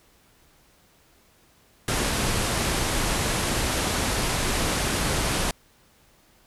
pink low-pass noise, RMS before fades -25 dBFS, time 1.88-5.51 s, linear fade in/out 2 ms, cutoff 12000 Hz, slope 96 dB/octave, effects pink hiss -59 dBFS RMS until 6.46 s

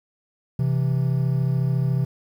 triangle tone pair together, 130.81 / 164.81 Hz, C3 / E3, 0 / 0 cents, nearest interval major third, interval 400 cents, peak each -18 / -23 dBFS, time 0.59-2.05 s, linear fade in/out 5 ms, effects 9-bit

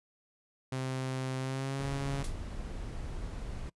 sawtooth tone with pitch glide, 130.81 to 138.43 Hz, C3 to C#3, 0 to -2 cents, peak -29 dBFS, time 0.72-2.23 s, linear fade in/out 5 ms, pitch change +98 cents, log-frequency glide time 1.39-1.88 s
brown noise, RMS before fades -39 dBFS, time 1.79-3.7 s, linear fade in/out 10 ms
white noise with exponential decay, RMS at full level -40 dBFS, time 2.24-2.4 s, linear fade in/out 2 ms, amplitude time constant 33 ms
effects noise-tail reverb RT60 0.1 s tail -24 dB re dry + resampled to 24000 Hz

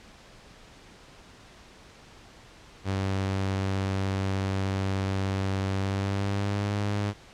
sawtooth tone with pitch glide, 96.6 to 102.34 Hz, G2 to G#2, -25 to -25 cents, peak -22 dBFS, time 2.84-7.14 s, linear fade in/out 50 ms, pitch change +100 cents, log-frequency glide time 5.74-6.73 s, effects pink hiss -51 dBFS RMS until 7.33 s + low-pass 6000 Hz 12 dB/octave

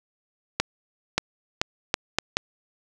accelerating click train, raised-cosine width 0.2 ms, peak -3 dBFS, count 6, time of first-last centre 0.6-2.369 s, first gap 580 ms, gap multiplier 0.75, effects none

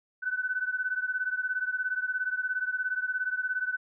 sine beating tone pair, 1500 / 1517 Hz, F#6 / F#6, +23 / +43 cents, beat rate 17 Hz, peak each -30 / -32 dBFS, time 0.22-3.77 s, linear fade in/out 20 ms, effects none

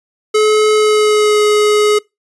square tone with pitch glide, 428.4 to 420.3 Hz, A4 to G#4, -46 to +21 cents, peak -9 dBFS, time 0.34-1.99 s, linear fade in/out 10 ms, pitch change -33 cents, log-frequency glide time 0.73-1.43 s, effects noise-tail reverb RT60 0.2 s tail -24 dB re dry + resampled to 24000 Hz

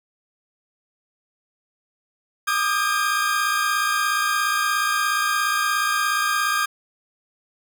40% pulse tone cluster, 1197 / 1254 / 1606 Hz, D6 / D#6 / G6, +33 / +13 / +41 cents, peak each -23 / -25 / -22 dBFS, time 2.47-6.66 s, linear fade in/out 10 ms, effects none

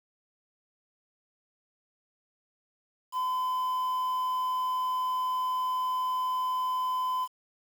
triangle tone with quantisation, 1016 Hz, B5, 49 cents sharp, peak -25 dBFS, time 3.12-7.28 s, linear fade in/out 50 ms, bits 8, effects none

